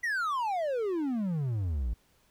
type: exponential sweep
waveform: triangle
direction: down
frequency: 1987 to 53 Hz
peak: -26 dBFS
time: 0.03-1.94 s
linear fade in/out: 10 ms
effects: pink hiss -67 dBFS RMS until 2.3 s